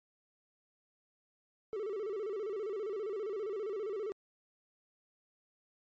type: tone with vibrato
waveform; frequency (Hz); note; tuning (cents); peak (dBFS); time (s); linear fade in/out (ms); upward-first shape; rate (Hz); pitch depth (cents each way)
triangle; 412.8; G#4; -10; -33; 1.73-4.12; 0; square; 15; 110
effects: MP3 32 kbps